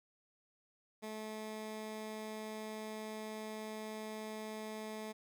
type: tone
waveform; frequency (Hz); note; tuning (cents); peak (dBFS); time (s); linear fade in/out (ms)
15% pulse; 216.6; A3; -27; -36; 1.02-5.13; 20
effects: none